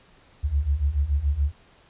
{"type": "beating tone pair", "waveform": "sine", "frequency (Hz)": [67.3, 74.3], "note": ["C2", "D2"], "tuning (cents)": [49, 21], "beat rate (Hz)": 7, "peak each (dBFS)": [-25, -22], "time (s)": [0.43, 1.52], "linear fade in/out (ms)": 20, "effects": ["pink hiss -56 dBFS RMS until 1.89 s", "resampled to 8000 Hz"]}